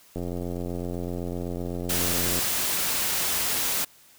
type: click train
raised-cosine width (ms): 2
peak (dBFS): -19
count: 197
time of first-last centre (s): 0.16-2.39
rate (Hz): 87.9
type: noise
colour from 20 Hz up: white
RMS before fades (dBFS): -26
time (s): 1.89-3.85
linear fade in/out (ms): 10
effects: white hiss -55 dBFS RMS until 4.18 s